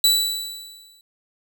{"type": "tone with exponential decay", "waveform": "sawtooth", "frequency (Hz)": 3951, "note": "B7", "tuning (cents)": 0, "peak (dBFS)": -9, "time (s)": [0.04, 1.01], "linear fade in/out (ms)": 2, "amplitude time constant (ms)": 210, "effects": []}